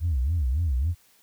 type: tone with vibrato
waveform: sine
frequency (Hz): 73.1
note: D2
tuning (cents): -7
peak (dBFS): -20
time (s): 0-0.95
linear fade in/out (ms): 50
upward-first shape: sine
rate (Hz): 3.6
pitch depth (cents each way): 300
effects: tanh soft clip ceiling -18 dBFS + white hiss -60 dBFS RMS until 1.22 s